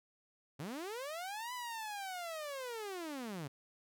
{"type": "linear two-way sweep", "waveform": "sawtooth", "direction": "up then down", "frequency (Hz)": [126.1, 1007, 130.6], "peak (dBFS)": -37, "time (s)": [0.59, 3.48], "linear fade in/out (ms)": 10, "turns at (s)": 1.53, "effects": []}